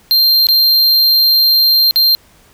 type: tone with dropouts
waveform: square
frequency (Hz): 4175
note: C8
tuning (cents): -5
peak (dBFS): -8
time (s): 0.11-2.15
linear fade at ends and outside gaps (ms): 0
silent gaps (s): 0.469-0.487 / 1.91-1.959
effects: pink hiss -48 dBFS RMS until 2.53 s